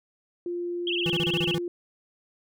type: tone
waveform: sine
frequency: 349.3 Hz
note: F4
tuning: in tune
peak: -28 dBFS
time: 0.46-1.68 s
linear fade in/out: 2 ms
type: tone with vibrato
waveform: sine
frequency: 2960 Hz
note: F#7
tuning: in tune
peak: -26 dBFS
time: 0.87-1.55 s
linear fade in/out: 2 ms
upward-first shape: sine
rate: 18 Hz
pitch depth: 200 cents each way
type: tone bursts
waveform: square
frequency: 164.81 Hz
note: E3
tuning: in tune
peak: -27 dBFS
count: 8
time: 1.06-1.581 s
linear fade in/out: 0 ms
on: 38 ms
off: 31 ms
effects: none